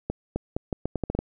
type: accelerating click train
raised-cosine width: 2 ms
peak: -13 dBFS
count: 10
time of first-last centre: 0.1-1.19 s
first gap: 260 ms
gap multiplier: 0.79
effects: none